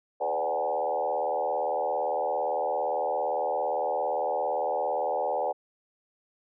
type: tone with frequency modulation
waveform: sine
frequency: 665 Hz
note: E5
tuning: 15 cents sharp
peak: -25 dBFS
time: 0.2-5.53 s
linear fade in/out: 20 ms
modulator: 77.6 Hz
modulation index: 2.6
effects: none